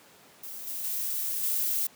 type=noise with level steps; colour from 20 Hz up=violet; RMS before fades=-40 / -35 / -31 / -28 dBFS; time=0.43-1.87 s; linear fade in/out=5 ms; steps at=0.67 / 0.84 / 1.43 s; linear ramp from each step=2 ms; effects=pink hiss -55 dBFS RMS until 1.95 s + high-pass 200 Hz 12 dB/octave